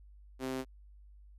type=tone with high-pass filter; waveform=sawtooth; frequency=130.81 Hz; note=C3; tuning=in tune; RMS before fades=-37 dBFS; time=0.39-0.65 s; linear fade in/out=50 ms; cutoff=300 Hz; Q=2.3; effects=added 50 Hz sine -53 dBFS peak until 1.38 s + resampled to 32000 Hz